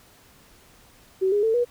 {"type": "tone with pitch steps", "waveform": "sine", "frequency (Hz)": [379.5, 411.5, 446.1, 483.7], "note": ["F#4", "G#4", "A4", "B4"], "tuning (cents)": [44, -16, 24, -36], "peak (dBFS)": -18, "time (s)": [1.21, 1.65], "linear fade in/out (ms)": 20, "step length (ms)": 110, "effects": ["pink hiss -54 dBFS RMS until 1.7 s"]}